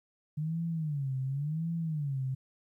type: tone with vibrato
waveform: sine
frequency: 148.3 Hz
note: D3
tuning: 17 cents sharp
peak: -30 dBFS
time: 0.37-2.35 s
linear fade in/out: 10 ms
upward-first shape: sine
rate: 0.92 Hz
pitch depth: 210 cents each way
effects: 12-bit